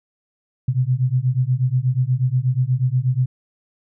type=beating tone pair; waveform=sine; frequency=123.47 / 131.77 Hz; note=B2 / C3; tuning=0 / +13 cents; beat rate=8.3 Hz; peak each=-19 dBFS; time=0.68-3.26 s; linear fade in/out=5 ms; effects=none